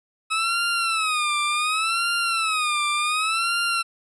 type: tone with vibrato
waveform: 20% pulse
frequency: 1284 Hz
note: E6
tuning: 46 cents flat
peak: -16 dBFS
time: 0.3-3.83 s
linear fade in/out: 20 ms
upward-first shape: sine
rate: 0.68 Hz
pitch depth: 140 cents each way
effects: resampled to 24000 Hz